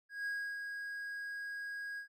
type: tone with ADSR envelope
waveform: triangle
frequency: 1643 Hz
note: G#6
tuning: 19 cents flat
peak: -33 dBFS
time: 0.09-2.08 s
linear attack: 170 ms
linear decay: 310 ms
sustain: -5 dB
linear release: 100 ms
effects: none